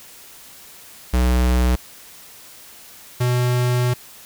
square tone pair in turn, 62 / 123.67 Hz, B1 / B2, +7 / +3 cents, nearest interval octave, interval 1196 cents, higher second, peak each -15 / -17 dBFS, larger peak first, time 1.13-1.76 / 3.2-3.94 s, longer second, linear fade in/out 10 ms, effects white hiss -43 dBFS RMS until 4.25 s

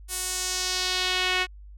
sawtooth tone with band-pass filter sweep, 368 Hz, F#4, 9 cents flat, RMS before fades -27 dBFS, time 0.08-1.47 s, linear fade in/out 50 ms, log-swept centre 10000 to 2400 Hz, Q 1.6, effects added 50 Hz sine -42 dBFS peak until 1.77 s

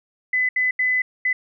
sine tone bursts at uneven times, 2010 Hz, B6, 30 cents sharp, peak -17 dBFS, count 4, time 0.33-0.49 / 0.56-0.71 / 0.79-1.02 / 1.25-1.33 s, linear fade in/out 5 ms, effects none

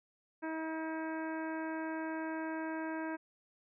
harmonic tone, 319.4 Hz, D#4, 45 cents sharp, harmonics 1 / 2 / 3 / 4 / 5 / 6 / 7 / 8, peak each -38 / -44 / -44 / -53 / -45 / -55 / -55 / -59 dBFS, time 0.42-3.17 s, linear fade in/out 20 ms, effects none

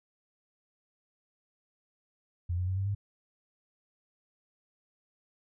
sine tone with pitch steps, 87.31 / 90.49 / 93.79 / 97.21 / 100.76 Hz, F2 / F#2 / F#2 / G2 / G2, 0 / -38 / +24 / -14 / +48 cents, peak -28 dBFS, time 2.49-2.95 s, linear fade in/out 10 ms, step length 92 ms, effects none

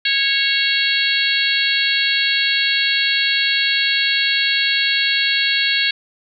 harmonic tone, 550 Hz, C#5, 14 cents flat, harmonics 3 / 4 / 5 / 6 / 7 / 8, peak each -22 / -22 / -22 / -22 / -22 / -22 dBFS, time 0.05-5.91 s, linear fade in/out 5 ms, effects none

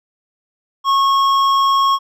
sine tone with hard clipping, 1094 Hz, C#6, 23 cents flat, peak -13 dBFS, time 0.84-1.99 s, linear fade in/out 50 ms, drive 9 dB, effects none

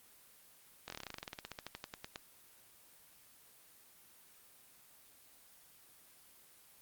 slowing click train, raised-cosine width 0.2 ms, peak -25 dBFS, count 24, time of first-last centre 0.88-2.159 s, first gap 21 ms, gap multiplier 1.08, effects white hiss -62 dBFS RMS until 6.81 s + Opus 24 kbps

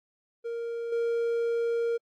triangle tone with level steps, 466.2 Hz, A#4, in tune, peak -29 / -23 dBFS, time 0.44-1.98 s, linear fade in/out 20 ms, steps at 0.92 s, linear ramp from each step 5 ms, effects AAC 64 kbps

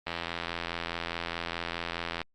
click train, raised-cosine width 0.3 ms, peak -16 dBFS, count 183, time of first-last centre 0.07-2.216 s, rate 84.8 Hz, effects Opus 24 kbps

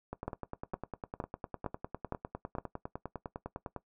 two click trains, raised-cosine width 1 ms, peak -20 / -24 dBFS, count 6 / 37, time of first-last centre 0.28-2.584 / 0.13-3.763 s, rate 2.17 / 9.91 Hz, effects noise-tail reverb RT60 0.1 s tail -17 dB re dry

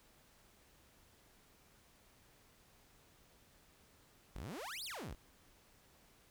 sawtooth exponential two-way sweep, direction up then down, 36.28 to 5290 to 36.28 Hz, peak -40 dBFS, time 4.35-5.15 s, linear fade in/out 10 ms, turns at 4.84 s, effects pink hiss -67 dBFS RMS until 6.3 s

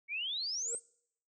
sine exponential sweep, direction up, 2205 to 8870 Hz, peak -34 dBFS, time 0.08-0.8 s, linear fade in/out 50 ms
triangle tone with exponential growth, 469.9 Hz, A#4, 14 cents sharp, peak -36 dBFS, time 0.58-0.75 s, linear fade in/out 1 ms, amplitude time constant 36 ms
effects noise-tail reverb RT60 0.7 s tail -24 dB re dry

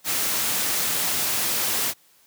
white noise, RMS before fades -24 dBFS, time 0.04-1.94 s, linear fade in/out 50 ms, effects white hiss -58 dBFS RMS until 2.26 s + high-pass 100 Hz 12 dB/octave

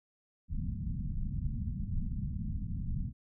pink low-pass noise, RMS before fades -35 dBFS, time 0.48-3.13 s, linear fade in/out 50 ms, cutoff 220 Hz, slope 48 dB/octave, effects none

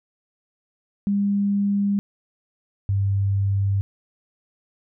sine tone pair in turn, 201.2 / 98.87 Hz, G3 / G2, +45 / +15 cents, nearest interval octave, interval 1230 cents, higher first, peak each -18 dBFS, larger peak neither, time 1.07-1.99 / 2.89-3.81 s, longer neither, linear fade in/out 0 ms, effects none

